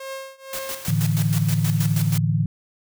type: tone with tremolo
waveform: sawtooth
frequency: 536 Hz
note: C5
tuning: 42 cents sharp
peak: -25 dBFS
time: 0-0.92 s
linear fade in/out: 5 ms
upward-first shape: triangle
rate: 2 Hz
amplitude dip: 95%
type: noise bursts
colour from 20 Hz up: white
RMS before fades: -30 dBFS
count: 11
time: 0.53-2.179 s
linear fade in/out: 2 ms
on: 59 ms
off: 100 ms
type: noise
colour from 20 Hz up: white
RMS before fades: -39 dBFS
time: 0.54-2.18 s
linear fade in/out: 20 ms
type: chord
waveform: sine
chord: A suspended fourth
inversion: none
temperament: just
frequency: 110 / 146.67 / 165 Hz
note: A2 / D3 / E3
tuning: 0 / -2 / +2 cents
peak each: -22 dBFS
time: 0.88-2.46 s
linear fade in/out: 5 ms
effects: none